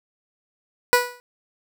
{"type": "tone with exponential decay", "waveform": "15% pulse", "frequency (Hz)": 490, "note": "B4", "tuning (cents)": -14, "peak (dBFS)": -4, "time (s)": [0.93, 1.2], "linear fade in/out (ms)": 0, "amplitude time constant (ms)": 58, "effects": []}